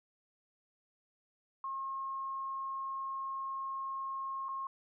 sine tone with dropouts, 1077 Hz, C6, 50 cents sharp, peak -36 dBFS, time 1.64-4.67 s, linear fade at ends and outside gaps 2 ms, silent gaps 4.485-4.489 s, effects none

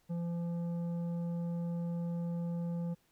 triangle tone with tanh clipping, 170.9 Hz, F3, 37 cents flat, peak -35 dBFS, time 0.09-2.95 s, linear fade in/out 20 ms, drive 13 dB, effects pink hiss -72 dBFS RMS until 3.11 s

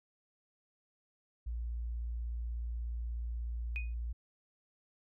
sine tone, 58.27 Hz, A#1, in tune, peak -35 dBFS, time 1.46-4.13 s, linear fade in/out 10 ms
sine tone with exponential decay, 2489 Hz, D#7, in tune, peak -34 dBFS, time 3.76-3.94 s, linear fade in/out 0 ms, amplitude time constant 38 ms
effects none

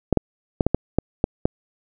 clicks, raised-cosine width 2 ms, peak -3 dBFS, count 8, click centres 0.127 / 0.173 / 0.608 / 0.666 / 0.746 / 0.986 / 1.241 / 1.455 s, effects none

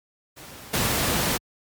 pink noise with level steps, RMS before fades -42 / -23 dBFS, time 0.36-1.38 s, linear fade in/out 20 ms, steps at 0.73 s, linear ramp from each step 10 ms, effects high-pass 60 Hz 12 dB/octave + MP3 96 kbps

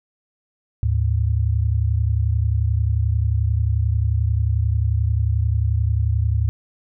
sine tone pair together, 75.8 / 107.1 Hz, D#2 / A2, -45 / -46 cents, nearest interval tritone, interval 599 cents, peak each -19 dBFS, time 0.83-6.49 s, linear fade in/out 0 ms, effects none

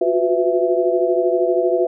sine tone cluster, 355.4 / 368.1 / 498.4 / 664 Hz, F4 / F#4 / B4 / E5, +30 / -9 / +16 / +12 cents, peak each -20 dBFS, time 0.01-1.87 s, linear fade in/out 5 ms, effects none

